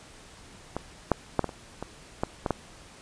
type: clicks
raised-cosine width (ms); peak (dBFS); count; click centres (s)
1; -16 / -6 / -7 / -14 / -24 / -19 / -11 / -12 / -10; 9; 0.766 / 1.117 / 1.393 / 1.443 / 1.492 / 1.826 / 2.235 / 2.462 / 2.507
effects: pink hiss -50 dBFS RMS until 3.01 s + resampled to 22050 Hz